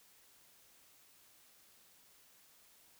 silence, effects white hiss -65 dBFS RMS until 2.99 s

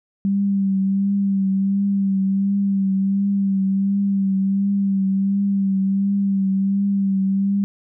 sine tone with vibrato, 196 Hz, G3, in tune, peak -16 dBFS, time 0.25-7.64 s, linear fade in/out 0 ms, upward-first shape triangle, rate 1.4 Hz, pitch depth 37 cents each way, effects none

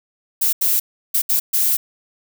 violet noise bursts at uneven times, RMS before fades -17 dBFS, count 5, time 0.41-0.53 / 0.61-0.8 / 1.14-1.22 / 1.29-1.4 / 1.53-1.77 s, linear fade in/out 10 ms, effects none

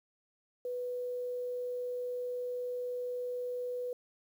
sine tone with quantisation, 493.9 Hz, B4, in tune, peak -34 dBFS, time 0.65-3.93 s, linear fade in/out 2 ms, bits 10, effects none

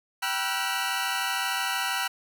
20% pulse tone cluster, 778 / 969 / 1339 / 1470 Hz, G5 / B5 / E6 / F#6, -13 / -33 / +27 / -12 cents, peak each -27 dBFS, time 0.22-2.08 s, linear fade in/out 10 ms, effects none

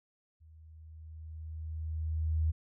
sine tone with level ramp, 79.2 Hz, D#2, 31 cents sharp, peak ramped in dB -54 to -25 dBFS, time 0.4-2.52 s, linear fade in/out 20 ms, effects none

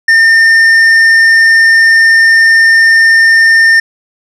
sine tone with tanh clipping, 1811 Hz, A6, 49 cents sharp, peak -4 dBFS, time 0.08-3.8 s, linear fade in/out 5 ms, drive 7 dB, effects none

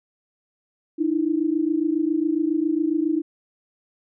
sine tone pair together, 302.3 / 329.6 Hz, D#4 / E4, -50 / 0 cents, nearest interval minor second, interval 150 cents, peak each -22 / -22 dBFS, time 0.98-3.22 s, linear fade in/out 20 ms, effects none

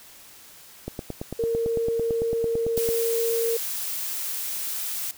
click train, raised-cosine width 2 ms, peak -17 dBFS, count 19, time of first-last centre 0.88-2.889 s, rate 8.96 Hz
sine tone, 460 Hz, A#4, 23 cents flat, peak -22 dBFS, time 1.39-3.57 s, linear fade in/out 5 ms
blue noise, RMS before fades -30 dBFS, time 2.77-5.11 s, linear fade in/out 0 ms
effects white hiss -48 dBFS RMS until 5.17 s

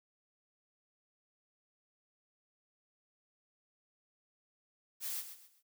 blue noise with echo, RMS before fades -39 dBFS, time 5-5.24 s, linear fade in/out 50 ms, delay 130 ms, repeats 3, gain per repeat -10 dB, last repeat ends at 5.63 s, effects noise-tail reverb RT60 0.1 s tail -26 dB re dry

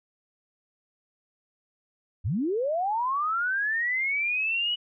sine linear sweep, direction up, 70 to 2960 Hz, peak -24 dBFS, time 2.24-4.76 s, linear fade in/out 20 ms, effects none

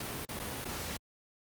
pink noise with dropouts, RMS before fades -38 dBFS, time 0-0.97 s, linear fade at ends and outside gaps 5 ms, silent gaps 0.252-0.288 / 0.393-0.397 / 0.646-0.652 s, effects high-pass 60 Hz 12 dB/octave + Opus 48 kbps

